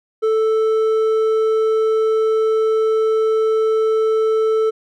sine tone with hard clipping, 440 Hz, A4, in tune, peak -15 dBFS, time 0.22-4.71 s, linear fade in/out 20 ms, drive 5 dB, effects none

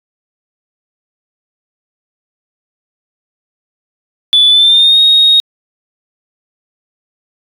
sine tone with pitch glide, 3469 to 3740 Hz, A7 to A#7, -25 to +5 cents, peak -3 dBFS, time 4.33-5.4 s, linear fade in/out 0 ms, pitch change +130 cents, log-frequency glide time 4.48-5 s, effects tanh soft clip ceiling 0 dBFS

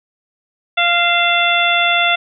harmonic tone with a mistuned harmonic, 694 Hz, F5, 11 cents flat, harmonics 1 / 2 / 3 / 4 / 5, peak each -18 / -18 / -18 / -18 / -18 dBFS, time 0.77-2.16 s, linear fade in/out 10 ms, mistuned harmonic 4, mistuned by -45 cents, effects none

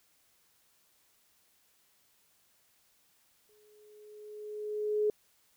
sine tone with exponential growth, 422.2 Hz, G#4, 29 cents sharp, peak -24 dBFS, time 3.49-5.1 s, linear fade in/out 2 ms, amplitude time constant 350 ms, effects white hiss -69 dBFS RMS until 5.56 s

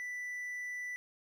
triangle tone, 1978 Hz, B6, 2 cents sharp, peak -36 dBFS, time 0-0.96 s, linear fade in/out 0 ms, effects none

